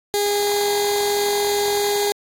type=tone with notch filter; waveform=15% pulse; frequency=409.4 Hz; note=G#4; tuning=25 cents flat; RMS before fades=-20 dBFS; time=0.14-2.12 s; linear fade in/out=0 ms; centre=1300 Hz; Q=0.59; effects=AAC 64 kbps